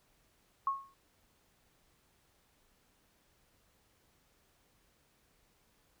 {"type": "tone with exponential decay", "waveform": "sine", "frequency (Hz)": 1093, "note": "C#6", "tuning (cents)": -25, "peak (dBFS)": -26, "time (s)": [0.67, 0.94], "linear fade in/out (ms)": 2, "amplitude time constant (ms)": 57, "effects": ["pink hiss -71 dBFS RMS until 6 s"]}